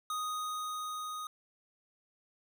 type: tone with level ramp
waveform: square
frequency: 1244.5 Hz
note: D#6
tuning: in tune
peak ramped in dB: -34 to -39 dBFS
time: 0.1-1.27 s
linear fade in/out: 2 ms
effects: none